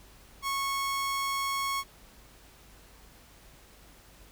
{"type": "tone", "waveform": "sawtooth", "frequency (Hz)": 1100, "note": "C#6", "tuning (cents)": -14, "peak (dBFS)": -25, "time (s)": [0.42, 1.84], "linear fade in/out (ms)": 50, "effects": ["added 50 Hz sine -57 dBFS peak until 4.31 s", "pink hiss -56 dBFS RMS until 4.31 s"]}